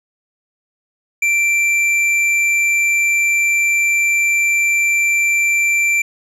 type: tone with hard clipping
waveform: sine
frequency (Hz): 2350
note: D7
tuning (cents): +1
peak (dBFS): -14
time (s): 1.22-6.02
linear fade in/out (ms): 5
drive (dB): 7
effects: none